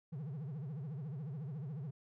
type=tone with vibrato; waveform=triangle; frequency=144.9 Hz; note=D3; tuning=23 cents flat; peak=-38 dBFS; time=0.12-1.91 s; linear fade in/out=10 ms; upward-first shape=triangle; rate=14 Hz; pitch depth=290 cents each way; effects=none